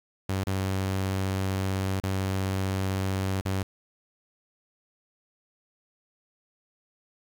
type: tone with dropouts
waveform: sawtooth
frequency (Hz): 95.7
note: G2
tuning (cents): -41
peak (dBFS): -22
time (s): 0.29-3.63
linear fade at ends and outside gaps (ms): 5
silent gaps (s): 0.439-0.469 / 2.001-2.035 / 3.411-3.452
effects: 9-bit